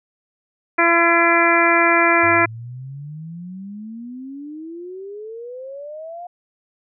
harmonic tone, 338.6 Hz, E4, 46 cents sharp, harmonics 1 / 2 / 3 / 4 / 5 / 6 / 7, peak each -20 / -20 / -20 / -20 / -20 / -20 / -20 dBFS, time 0.78-2.46 s, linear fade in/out 10 ms
sine exponential sweep, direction up, 97.3 to 717 Hz, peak -30 dBFS, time 2.23-6.27 s, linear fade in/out 5 ms
effects none

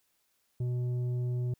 sine tone with tanh clipping, 123.47 Hz, B2, in tune, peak -30 dBFS, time 0.6-1.54 s, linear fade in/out 5 ms, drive 7 dB, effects white hiss -74 dBFS RMS until 1.59 s

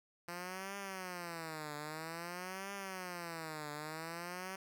5% pulse tone with vibrato, 171.7 Hz, F3, 29 cents flat, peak -31 dBFS, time 0.28-4.56 s, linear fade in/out 5 ms, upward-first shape triangle, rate 0.51 Hz, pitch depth 270 cents each way, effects none

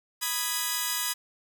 5% pulse chord, G# minor, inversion first, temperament equal, 987.8 / 1244.5 / 1661.2 Hz, B5 / D#6 / G#6, 0 / 0 / 0 cents, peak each -19 / -22 / -20 dBFS, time 0.21-1.14 s, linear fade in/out 20 ms, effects none

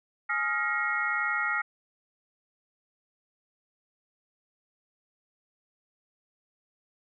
sine tone cluster, 840 / 1253 / 1395 / 1894 / 2170 Hz, G#5 / D#6 / F6 / A#6 / C#7, +19 / +12 / -2 / +27 / -37 cents, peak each -37 / -35 / -30 / -30 / -34 dBFS, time 0.29-1.62 s, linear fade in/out 10 ms, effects none

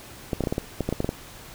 clicks, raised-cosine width 2 ms, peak -11 dBFS, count 12, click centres 0.332 / 0.407 / 0.438 / 0.472 / 0.525 / 0.581 / 0.807 / 0.89 / 0.926 / 1.004 / 1.045 / 1.091 s, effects pink hiss -44 dBFS RMS until 1.54 s

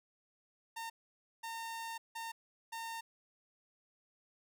sawtooth tone bursts at uneven times, 912 Hz, A#5, 38 cents flat, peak -37 dBFS, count 4, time 0.76-0.9 / 1.43-1.98 / 2.15-2.32 / 2.72-3.01 s, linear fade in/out 10 ms, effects none

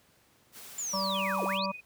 white noise, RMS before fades -47 dBFS, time 0.52-1.6 s, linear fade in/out 50 ms
sine linear two-way sweep, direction down then up, 7280 to 293.1 to 4893 Hz, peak -32 dBFS, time 0.78-1.66 s, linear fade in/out 5 ms, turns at 1.44 s
harmonic tone, 193.2 Hz, G3, 25 cents flat, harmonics 1 / 3 / 5 / 6, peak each -35 / -35 / -35 / -35 dBFS, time 0.93-1.72 s, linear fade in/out 10 ms
sine tone with tremolo, 2489 Hz, D#7, in tune, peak -38 dBFS, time 1.14-1.81 s, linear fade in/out 20 ms, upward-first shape sine, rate 20 Hz, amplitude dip 65%
effects pink hiss -64 dBFS RMS until 1.85 s + high-pass 80 Hz 12 dB/octave

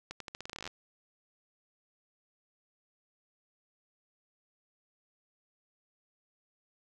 accelerating click train, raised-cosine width 0.2 ms, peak -23 dBFS, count 16, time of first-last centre 0.11-0.676 s, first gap 93 ms, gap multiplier 0.85, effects none

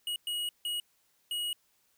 square tone bursts at uneven times, 2900 Hz, F#7, 35 cents flat, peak -32 dBFS, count 4, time 0.07-0.16 / 0.27-0.49 / 0.65-0.8 / 1.31-1.53 s, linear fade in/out 2 ms, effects white hiss -71 dBFS RMS until 1.97 s

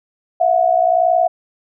sine tone pair together, 664.7 / 726 Hz, E5 / F#5, +14 / -33 cents, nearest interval major second, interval 153 cents, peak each -14 dBFS, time 0.4-1.28 s, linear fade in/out 10 ms, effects none

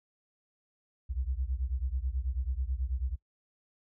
sine beating tone pair, 60.5 / 69.7 Hz, B1 / C#2, -35 / +10 cents, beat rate 9.2 Hz, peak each -32 / -34 dBFS, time 1.09-3.16 s, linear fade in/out 20 ms, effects noise-tail reverb RT60 0.1 s tail -21 dB re dry

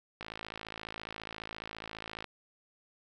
click train, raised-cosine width 0.3 ms, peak -24 dBFS, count 112, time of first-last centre 0.21-2.243 s, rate 54.6 Hz, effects 11-bit

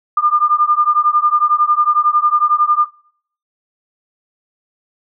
sine beating tone pair, 1200 / 1211 Hz, D6 / D#6, +37 / -47 cents, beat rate 11 Hz, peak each -14 dBFS, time 0.17-2.86 s, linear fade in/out 5 ms, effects noise-tail reverb RT60 0.6 s tail -22 dB re dry

